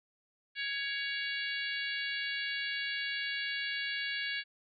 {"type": "harmonic tone with a mistuned harmonic", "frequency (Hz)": 562, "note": "C#5", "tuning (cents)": 24, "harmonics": [3, 4, 5, 6, 7, 8], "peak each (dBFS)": [-37, -39, -41, -43, -44, -45], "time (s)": [0.55, 4.44], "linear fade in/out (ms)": 50, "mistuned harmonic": 3, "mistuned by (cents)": -24, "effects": []}